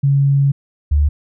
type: tone pair in turn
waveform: sine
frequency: 139.4 / 73.23 Hz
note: C#3 / D2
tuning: +10 / -4 cents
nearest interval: major seventh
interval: 1114 cents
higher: first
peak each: -10 / -10 dBFS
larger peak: neither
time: 0.03-0.52 / 0.91-1.09 s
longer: first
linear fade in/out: 10 ms
effects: none